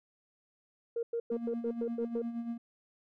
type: tone bursts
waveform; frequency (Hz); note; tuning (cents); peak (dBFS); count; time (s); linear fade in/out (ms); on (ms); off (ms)
sine; 466.2; A#4; 0; -30; 8; 0.96-2.22; 5; 70; 100
type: tone with tremolo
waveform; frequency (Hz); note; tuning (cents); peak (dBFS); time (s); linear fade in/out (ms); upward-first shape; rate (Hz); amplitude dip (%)
triangle; 233.7; A#3; +5; -30; 1.31-2.58; 10; sine; 8.6; 60
effects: tanh soft clip ceiling -24 dBFS